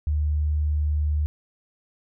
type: tone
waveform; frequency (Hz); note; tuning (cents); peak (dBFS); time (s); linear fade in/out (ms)
sine; 75.1; D2; +39; -20; 0.07-1.26; 0
effects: none